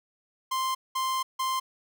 45% pulse tone bursts at uneven times, 1046.5 Hz, C6, in tune, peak -26 dBFS, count 3, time 0.51-0.75 / 0.95-1.23 / 1.39-1.6 s, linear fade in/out 10 ms, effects none

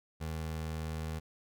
25% pulse tone, 79.4 Hz, D#2, 36 cents sharp, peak -32 dBFS, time 0.2-1.2 s, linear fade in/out 20 ms, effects none

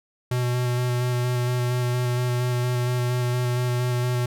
square tone with vibrato, 123.47 Hz, B2, in tune, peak -22 dBFS, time 0.31-4.26 s, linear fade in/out 5 ms, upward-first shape square, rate 4.3 Hz, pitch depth 12 cents each way, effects none

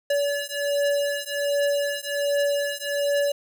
square beating tone pair, 571 / 572.3 Hz, D5 / D5, -49 / -45 cents, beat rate 1.3 Hz, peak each -26 dBFS, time 0.1-3.32 s, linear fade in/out 5 ms, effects none

